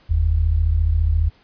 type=tone pair together; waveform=sine; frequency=45.04 / 79.6 Hz; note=F#1 / D#2; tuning=-46 / +40 cents; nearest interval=minor seventh; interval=986 cents; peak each=-19 / -16 dBFS; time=0.09-1.3 s; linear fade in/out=20 ms; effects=pink hiss -55 dBFS RMS until 1.43 s + resampled to 11025 Hz